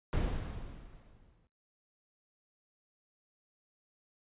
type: noise with exponential decay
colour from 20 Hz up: brown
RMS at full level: -29 dBFS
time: 0.13-1.47 s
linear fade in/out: 0 ms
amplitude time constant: 290 ms
effects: noise-tail reverb RT60 0.4 s tail -25 dB re dry + resampled to 8000 Hz